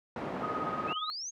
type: band-pass noise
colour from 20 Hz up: pink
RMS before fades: -37 dBFS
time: 0.16-0.93 s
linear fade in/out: 2 ms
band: 220 to 1200 Hz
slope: 12 dB/octave
type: tone with tremolo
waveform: sine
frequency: 1252 Hz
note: D#6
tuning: 10 cents sharp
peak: -31 dBFS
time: 0.43-1.1 s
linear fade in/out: 0 ms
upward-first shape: sine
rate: 17 Hz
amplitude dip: 75%
type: exponential sweep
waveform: sine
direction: up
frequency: 2496 to 6645 Hz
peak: -36 dBFS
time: 0.87-1.31 s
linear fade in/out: 20 ms
effects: none